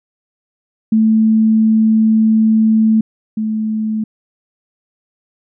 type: tone pair in turn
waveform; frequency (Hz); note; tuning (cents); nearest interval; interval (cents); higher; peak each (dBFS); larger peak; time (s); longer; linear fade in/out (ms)
sine; 220 / 217.5; A3 / A3; 0 / -20; unison; 20; first; -8 / -15; first; 0.92-3.01 / 3.37-4.04; first; 5
effects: none